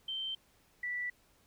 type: tone pair in turn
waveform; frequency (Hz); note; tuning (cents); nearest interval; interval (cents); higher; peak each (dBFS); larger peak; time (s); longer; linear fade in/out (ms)
sine; 3117 / 1963.6; G7 / B6; -11 / -10; minor sixth; 799; first; -35 / -34; second; 0.08-0.35 / 0.83-1.1; neither; 5
effects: pink hiss -68 dBFS RMS until 1.46 s